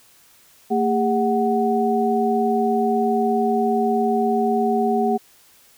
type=tone cluster; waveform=sine; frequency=227.1 / 405.8 / 742 Hz; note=A#3 / G#4 / F#5; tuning=-45 / -40 / +5 cents; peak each=-21 dBFS; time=0.7-5.18 s; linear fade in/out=20 ms; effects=white hiss -53 dBFS RMS until 5.77 s